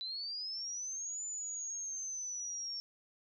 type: linear two-way sweep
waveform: sine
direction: up then down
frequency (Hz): 3951 to 7060 to 5460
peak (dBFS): -38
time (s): 0.01-2.8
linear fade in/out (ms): 0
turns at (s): 1.24
effects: none